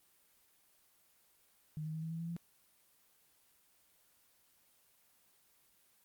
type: tone with pitch steps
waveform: sine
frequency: 154 / 156.51 / 159.06 / 161.66 / 164.29 / 166.97 / 169.69 Hz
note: D#3 / D#3 / D#3 / E3 / E3 / E3 / F3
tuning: -17 / +11 / +38 / -33 / -6 / +23 / -50 cents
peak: -38 dBFS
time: 1.77-2.365 s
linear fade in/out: 0 ms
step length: 85 ms
effects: white hiss -70 dBFS RMS until 6.04 s + Opus 24 kbps